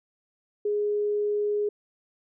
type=tone; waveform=sine; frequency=415.3 Hz; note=G#4; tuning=in tune; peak=-23 dBFS; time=0.65-1.69 s; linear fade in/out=5 ms; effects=none

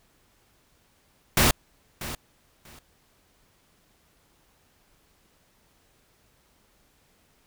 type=noise with echo; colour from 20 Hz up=pink; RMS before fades=-19 dBFS; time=1.37-1.51 s; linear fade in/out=2 ms; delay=640 ms; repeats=2; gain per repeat=-15 dB; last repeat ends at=2.79 s; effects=pink hiss -64 dBFS RMS until 7.46 s

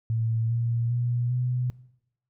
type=tone with pitch steps; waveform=sine; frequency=113.4 / 117.06 / 120.84 / 124.74 Hz; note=A#2 / A#2 / B2 / B2; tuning=-47 / +8 / -37 / +18 cents; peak=-23 dBFS; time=0.1-1.7 s; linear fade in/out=0 ms; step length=400 ms; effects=noise-tail reverb RT60 0.8 s tail -21 dB re dry

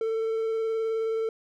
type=tone with vibrato; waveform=triangle; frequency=446.8 Hz; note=A4; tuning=27 cents sharp; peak=-23 dBFS; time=0.01-1.29 s; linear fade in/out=2 ms; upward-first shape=sine; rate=19 Hz; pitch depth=11 cents each way; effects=none

